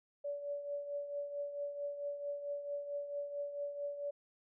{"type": "tone with tremolo", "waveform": "sine", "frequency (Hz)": 574, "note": "D5", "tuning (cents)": -40, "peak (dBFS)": -35, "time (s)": [0.24, 4.11], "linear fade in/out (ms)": 10, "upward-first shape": "triangle", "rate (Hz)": 4.5, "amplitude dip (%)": 65, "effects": []}